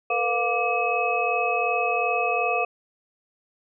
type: tone cluster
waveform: sine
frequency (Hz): 451.9 / 494.6 / 709 / 1173 / 2561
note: A4 / B4 / F5 / D6 / D#7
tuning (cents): +46 / +3 / +26 / -2 / +49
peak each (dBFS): -30 / -29 / -25 / -29 / -26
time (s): 0.1-2.65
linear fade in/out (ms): 5
effects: none